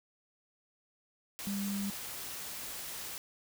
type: tone in noise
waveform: sine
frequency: 199.8 Hz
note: G3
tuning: 33 cents sharp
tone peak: -33 dBFS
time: 1.47-1.9 s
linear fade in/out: 0 ms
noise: white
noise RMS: -42 dBFS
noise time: 1.39-3.18 s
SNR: +6 dB
effects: none